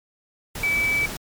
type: tone in noise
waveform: sine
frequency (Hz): 2301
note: D7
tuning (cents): -36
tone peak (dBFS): -19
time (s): 0.63-1.06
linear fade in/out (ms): 5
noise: pink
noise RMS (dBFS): -32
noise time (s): 0.55-1.17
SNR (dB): +10
effects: MP3 96 kbps